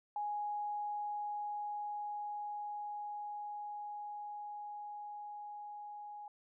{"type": "tone with level ramp", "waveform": "sine", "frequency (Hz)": 830.6, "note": "G#5", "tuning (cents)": 0, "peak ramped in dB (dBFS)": [-35, -45], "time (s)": [0.16, 6.28], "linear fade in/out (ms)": 2, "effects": []}